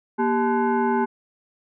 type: tone with frequency modulation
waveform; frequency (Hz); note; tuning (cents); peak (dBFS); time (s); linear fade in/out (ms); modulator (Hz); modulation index
sine; 237.3; A#3; +31; -18; 0.18-1.06; 20; 631; 1.4
effects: none